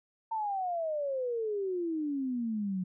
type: exponential sweep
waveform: sine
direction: down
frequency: 911 to 179.9 Hz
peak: -30 dBFS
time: 0.31-2.84 s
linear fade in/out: 10 ms
effects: none